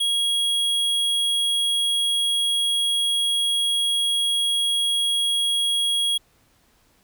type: tone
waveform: square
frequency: 3300 Hz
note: G#7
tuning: 12 cents flat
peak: -20 dBFS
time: 0-6.18 s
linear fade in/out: 10 ms
effects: pink hiss -61 dBFS RMS until 7.03 s